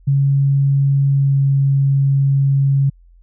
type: tone with pitch glide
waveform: sine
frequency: 138.7 to 137.82 Hz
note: C#3 to C#3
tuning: +1 to -10 cents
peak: -11 dBFS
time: 0.07-2.9 s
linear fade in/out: 10 ms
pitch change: -11 cents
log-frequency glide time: 1.14-1.37 s
effects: added 43 Hz sine -44 dBFS peak until 3.22 s